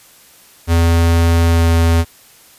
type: tone with pitch glide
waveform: square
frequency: 83.9 to 83.27 Hz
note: E2 to E2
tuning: +31 to +18 cents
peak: -10 dBFS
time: 0.67-2.05 s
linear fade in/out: 50 ms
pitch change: -13 cents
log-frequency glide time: 1.46-1.67 s
effects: white hiss -45 dBFS RMS until 2.58 s + resampled to 32000 Hz